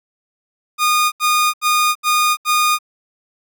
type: tone bursts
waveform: sawtooth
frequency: 1225 Hz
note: D#6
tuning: 27 cents flat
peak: -9 dBFS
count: 5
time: 0.78-2.788 s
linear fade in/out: 50 ms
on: 340 ms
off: 77 ms
effects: none